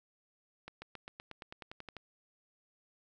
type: accelerating click train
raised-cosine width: 0.3 ms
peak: -29 dBFS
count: 13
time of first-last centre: 0.68-1.967 s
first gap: 140 ms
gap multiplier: 0.95
effects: none